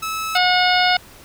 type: tone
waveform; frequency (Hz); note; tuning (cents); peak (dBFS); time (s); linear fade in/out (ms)
sawtooth; 1300; E6; -24; -19; 0.02-0.38; 10
type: harmonic tone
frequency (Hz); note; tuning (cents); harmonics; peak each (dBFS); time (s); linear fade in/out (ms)
726; F#5; -33; 1 / 2 / 3 / 4 / 5 / 6 / 7; -17 / -20 / -22 / -23 / -24 / -25 / -25; 0.35-0.97; 5
effects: pink hiss -44 dBFS RMS until 1.24 s